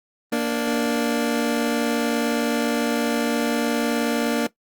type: tone pair together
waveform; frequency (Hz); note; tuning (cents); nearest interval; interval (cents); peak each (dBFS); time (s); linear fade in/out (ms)
25% pulse; 234.2 / 293.7; A#3 / D4; +8 / 0; major third; 392; -18 / -20; 0.32-4.47; 5
effects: noise-tail reverb RT60 0.1 s tail -17 dB re dry + Opus 32 kbps